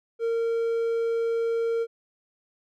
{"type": "tone", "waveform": "triangle", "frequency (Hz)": 460, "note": "A#4", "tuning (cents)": -23, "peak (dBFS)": -21, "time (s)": [0.19, 1.87], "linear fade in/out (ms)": 50, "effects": []}